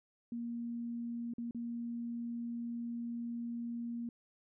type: tone with dropouts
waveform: sine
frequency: 235.5 Hz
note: A#3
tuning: 18 cents sharp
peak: -37 dBFS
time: 0.32-4.09 s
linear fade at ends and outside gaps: 2 ms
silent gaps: 1.337-1.382 / 1.51-1.547 s
effects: none